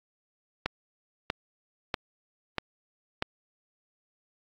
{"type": "click train", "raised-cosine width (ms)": 0.3, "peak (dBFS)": -11, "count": 5, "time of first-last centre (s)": [0.66, 3.224], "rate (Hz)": 1.56, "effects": ["AAC 64 kbps"]}